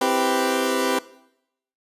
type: chord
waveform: 20% pulse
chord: C major seventh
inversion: none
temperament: equal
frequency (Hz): 261.6 / 329.6 / 392 / 493.9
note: C4 / E4 / G4 / B4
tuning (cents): 0 / 0 / 0 / 0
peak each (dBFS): -19 / -25 / -19 / -20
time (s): 0.01-0.99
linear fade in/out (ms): 5
effects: noise-tail reverb RT60 0.8 s tail -19 dB re dry + resampled to 32000 Hz